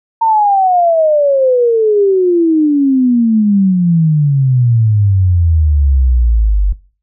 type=exponential sweep; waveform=sine; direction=down; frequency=919 to 47 Hz; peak=-7 dBFS; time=0.21-6.73 s; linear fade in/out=10 ms; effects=noise-tail reverb RT60 0.4 s tail -21 dB re dry